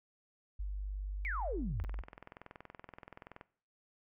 sine tone, 49.33 Hz, G1, 12 cents sharp, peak -35 dBFS, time 0.59-2.02 s, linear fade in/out 10 ms
sine exponential sweep, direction down, 2348 to 71.2 Hz, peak -36 dBFS, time 1.25-1.84 s, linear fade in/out 0 ms
click train, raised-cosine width 0.5 ms, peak -33 dBFS, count 35, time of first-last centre 1.8-3.411 s, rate 21.1 Hz
effects noise-tail reverb RT60 0.5 s tail -20 dB re dry

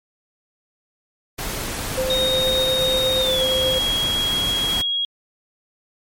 pink noise, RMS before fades -27 dBFS, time 1.38-4.82 s, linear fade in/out 10 ms
sine tone with tremolo, 519 Hz, C5, 14 cents flat, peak -19 dBFS, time 1.97-3.79 s, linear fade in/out 10 ms, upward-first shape sine, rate 8.4 Hz, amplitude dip 30%
sine tone with pitch glide, 3722 to 3297 Hz, A#7 to G#7, -3 to -13 cents, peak -19 dBFS, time 2.1-5.05 s, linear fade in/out 2 ms, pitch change -210 cents, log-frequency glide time 3.19-3.44 s
effects MP3 64 kbps

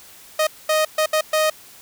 sawtooth tone bursts at uneven times, 622.3 Hz, D#5, in tune, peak -12 dBFS, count 5, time 0.39-0.47 / 0.69-0.85 / 0.98-1.06 / 1.13-1.21 / 1.33-1.5 s, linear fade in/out 5 ms, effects white hiss -45 dBFS RMS until 1.81 s

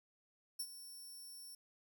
5% pulse tone with ADSR envelope, 5440 Hz, F8, 46 cents flat, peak -32 dBFS, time 0.59-1.55 s, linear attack 10 ms, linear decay 58 ms, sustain -13 dB, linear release 4 ms, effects none

